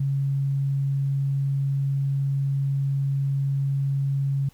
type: tone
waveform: sine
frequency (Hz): 138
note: C#3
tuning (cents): -7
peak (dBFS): -21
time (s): 0-4.49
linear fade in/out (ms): 5
effects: pink hiss -58 dBFS RMS until 4.53 s